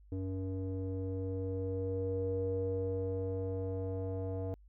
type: tone with low-pass filter sweep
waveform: square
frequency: 94.6 Hz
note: F#2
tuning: 39 cents sharp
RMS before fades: -36 dBFS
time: 0.12-4.54 s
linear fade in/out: 0 ms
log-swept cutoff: 380 to 580 Hz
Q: 7.6
effects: added 50 Hz sine -56 dBFS peak until 4.68 s